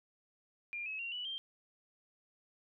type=tone with pitch steps; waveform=sine; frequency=2400 / 2572 / 2757 / 2955 / 3167 Hz; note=D7 / E7 / F7 / F#7 / G7; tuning=+37 / -43 / -23 / -3 / +17 cents; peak=-38 dBFS; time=0.73-1.38 s; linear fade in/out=0 ms; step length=130 ms; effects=none